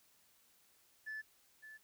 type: tone with echo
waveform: sine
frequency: 1740 Hz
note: A6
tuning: 20 cents flat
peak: -40 dBFS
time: 1.06-1.22 s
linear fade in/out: 20 ms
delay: 560 ms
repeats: 1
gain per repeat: -11 dB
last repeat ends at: 1.78 s
effects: tanh soft clip ceiling -39 dBFS + white hiss -70 dBFS RMS until 1.83 s